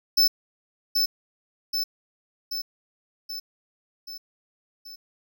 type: tone with echo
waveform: square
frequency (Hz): 5270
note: E8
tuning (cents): -1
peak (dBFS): -16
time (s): 0.17-0.28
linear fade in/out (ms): 10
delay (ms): 780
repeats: 6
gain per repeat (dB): -4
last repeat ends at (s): 4.96
effects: none